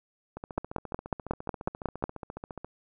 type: two click trains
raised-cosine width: 1 ms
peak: -13 / -24 dBFS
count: 9 / 34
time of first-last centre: 0.58-2.04 / 0.37-2.646 s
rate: 5.48 / 14.5 Hz
effects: none